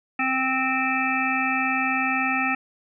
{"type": "harmonic tone", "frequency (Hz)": 261.6, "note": "C4", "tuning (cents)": 0, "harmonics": [1, 3, 5, 7, 9, 10], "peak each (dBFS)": [-28, -28, -28, -28, -28, -28], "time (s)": [0.19, 2.55], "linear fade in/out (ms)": 5, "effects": []}